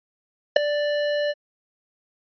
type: tone with ADSR envelope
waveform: square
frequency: 587.3 Hz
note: D5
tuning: in tune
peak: -7 dBFS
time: 0.56-1.34 s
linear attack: 6 ms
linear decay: 4 ms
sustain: -15 dB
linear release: 38 ms
effects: resampled to 11025 Hz